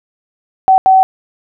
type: tone bursts at uneven times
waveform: sine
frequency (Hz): 760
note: F#5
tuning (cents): +46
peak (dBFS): -4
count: 2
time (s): 0.68-0.78 / 0.86-1.03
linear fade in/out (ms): 0
effects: none